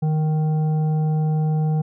sine tone with frequency modulation, 154.5 Hz, D#3, 12 cents flat, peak -17 dBFS, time 0.02-1.82 s, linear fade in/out 10 ms, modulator 622 Hz, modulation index 0.3, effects none

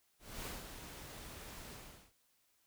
pink noise with ADSR envelope, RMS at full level -43 dBFS, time 0.19-2.13 s, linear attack 270 ms, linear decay 170 ms, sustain -7 dB, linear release 420 ms, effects white hiss -75 dBFS RMS until 2.66 s

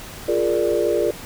sine chord, Bb dominant seventh, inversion second, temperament equal, 349.2 / 415.3 / 466.2 / 587.3 Hz, F4 / Ab4 / Bb4 / D5, 0 / 0 / 0 / 0 cents, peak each -22 dBFS, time 0.28-1.11 s, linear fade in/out 5 ms, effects tanh soft clip ceiling -7 dBFS + pink hiss -37 dBFS RMS until 1.25 s

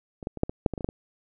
clicks, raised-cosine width 2 ms, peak -25 / -16 / -23 / -8 / -19 / -6 / -17 / -20 / -22 / -13 / -18 dBFS, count 11, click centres 0.228 / 0.271 / 0.373 / 0.434 / 0.495 / 0.662 / 0.737 / 0.778 / 0.808 / 0.845 / 0.889 s, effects none

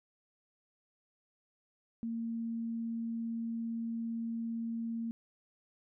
sine tone, 229.4 Hz, A#3, 28 cents flat, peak -34 dBFS, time 2.03-5.11 s, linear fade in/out 0 ms, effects none

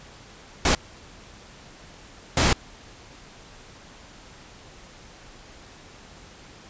pink noise bursts at uneven times, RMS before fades -19 dBFS, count 2, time 0.65-0.75 / 2.37-2.53 s, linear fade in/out 2 ms, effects pink hiss -47 dBFS RMS until 6.69 s + resampled to 16000 Hz

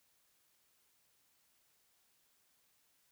silence, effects white hiss -74 dBFS RMS until 3.11 s

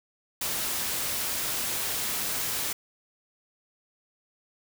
white noise, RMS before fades -30 dBFS, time 0.41-2.73 s, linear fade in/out 5 ms, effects none

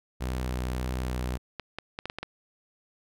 sawtooth tone with vibrato, 62.8 Hz, B1, 30 cents sharp, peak -25 dBFS, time 0.2-1.38 s, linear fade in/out 20 ms, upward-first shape sine, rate 1.7 Hz, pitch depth 13 cents each way
clicks, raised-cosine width 0.3 ms, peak -18 dBFS, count 7, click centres 1.597 / 1.786 / 1.989 / 2.056 / 2.099 / 2.186 / 2.23 s
effects none

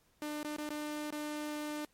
sawtooth tone with dropouts, 299.6 Hz, D4, 35 cents sharp, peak -33 dBFS, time 0.22-1.85 s, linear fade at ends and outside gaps 1 ms, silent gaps 0.431-0.446 / 0.565-0.583 / 0.691-0.704 / 1.106-1.125 s, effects pink hiss -71 dBFS RMS until 1.93 s + MP3 64 kbps

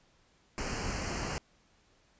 pink band-stop noise, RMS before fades -35 dBFS, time 0.58-1.38 s, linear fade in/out 0 ms, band 3000 to 4300 Hz, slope 96 dB/octave, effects pink hiss -67 dBFS RMS until 2.19 s + resampled to 16000 Hz

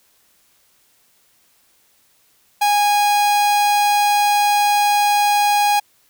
45% pulse tone, 824 Hz, G#5, 14 cents flat, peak -13 dBFS, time 2.61-5.8 s, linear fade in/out 10 ms, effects white hiss -58 dBFS RMS until 6.09 s

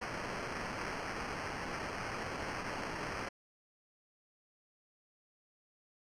white noise with sample-and-hold, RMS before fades -40 dBFS, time 0.01-3.29 s, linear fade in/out 10 ms, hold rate 3675 Hz, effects low-pass 6000 Hz 12 dB/octave

